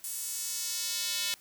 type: tone with high-pass filter sweep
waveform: square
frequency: 200.4 Hz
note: G3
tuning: 38 cents sharp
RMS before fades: -34 dBFS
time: 0.04-1.34 s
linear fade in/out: 0 ms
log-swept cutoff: 9400 to 3300 Hz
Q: 1.3
effects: white hiss -58 dBFS RMS until 1.4 s